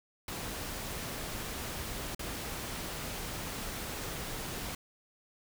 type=noise with dropouts; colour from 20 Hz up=pink; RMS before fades=-39 dBFS; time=0.28-4.75 s; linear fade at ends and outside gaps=2 ms; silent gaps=2.148-2.193 s; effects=none